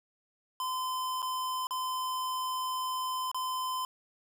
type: tone with dropouts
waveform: square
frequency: 1025 Hz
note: C6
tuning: 36 cents flat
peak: -32 dBFS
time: 0.6-3.85 s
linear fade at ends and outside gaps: 1 ms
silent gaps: 1.22-1.227 / 1.67-1.708 / 3.315-3.345 s
effects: none